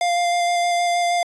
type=tone with vibrato; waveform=square; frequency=698.5 Hz; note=F5; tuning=in tune; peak=-18 dBFS; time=0.01-1.23 s; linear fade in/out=2 ms; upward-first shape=square; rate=6.4 Hz; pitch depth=9 cents each way; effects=resampled to 22050 Hz